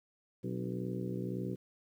harmonic tone with a mistuned harmonic, 61.74 Hz, B1, in tune, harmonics 2 / 3 / 4 / 5 / 6 / 7 / 8, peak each -40 / -39 / -44 / -45 / -42 / -49 / -48 dBFS, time 0.43-1.56 s, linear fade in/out 20 ms, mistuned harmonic 4, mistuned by +94 cents, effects 11-bit

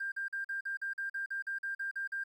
triangle tone bursts, 1592 Hz, G6, 26 cents sharp, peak -30 dBFS, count 14, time 0-2.239 s, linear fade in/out 10 ms, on 120 ms, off 43 ms, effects tanh soft clip ceiling -32 dBFS + 12-bit

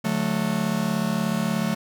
45% pulse chord, D major, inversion none, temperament just, 146.83 / 183.54 / 220.2 Hz, D3 / F#3 / A3, 0 / -14 / +2 cents, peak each -30 / -26 / -25 dBFS, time 0.04-1.75 s, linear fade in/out 10 ms, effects none

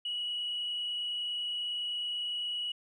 sine tone with frequency modulation, 2923 Hz, F#7, 22 cents flat, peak -31 dBFS, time 0.05-2.72 s, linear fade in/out 5 ms, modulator 29.9 Hz, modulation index 1.1, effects tanh soft clip ceiling -28 dBFS

